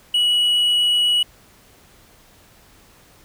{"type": "tone", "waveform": "triangle", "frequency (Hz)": 2927, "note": "F#7", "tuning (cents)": -19, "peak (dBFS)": -13, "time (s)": [0.14, 1.23], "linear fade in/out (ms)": 5, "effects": ["pink hiss -51 dBFS RMS until 3.24 s"]}